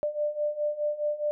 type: beating tone pair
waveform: sine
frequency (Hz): 592 / 596.8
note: D5 / D5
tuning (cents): +14 / +28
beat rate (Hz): 4.8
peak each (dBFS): -31 / -28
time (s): 0.03-1.31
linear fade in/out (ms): 0
effects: none